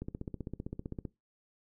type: click train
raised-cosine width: 3 ms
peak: -25 dBFS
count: 17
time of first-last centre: 0.02-1.052 s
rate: 15.5 Hz
effects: noise-tail reverb RT60 0.2 s tail -20 dB re dry